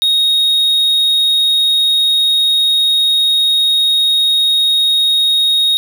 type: tone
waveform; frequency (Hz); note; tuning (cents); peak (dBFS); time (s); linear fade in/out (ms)
triangle; 3745; A#7; +7; -8; 0.02-5.77; 0
effects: none